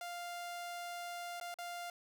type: tone with dropouts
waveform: sawtooth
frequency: 698.5 Hz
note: F5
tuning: in tune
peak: -38 dBFS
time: 0.01-1.9 s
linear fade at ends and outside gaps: 2 ms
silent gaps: 1.4-1.411 / 1.542-1.586 s
effects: none